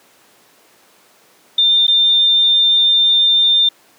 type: tone with dropouts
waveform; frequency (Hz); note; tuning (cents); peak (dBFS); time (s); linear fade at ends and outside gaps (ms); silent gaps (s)
sine; 3603; A7; +40; -9; 1.58-3.69; 5; 1.869-1.879
effects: pink hiss -50 dBFS RMS until 3.98 s + high-pass 300 Hz 12 dB/octave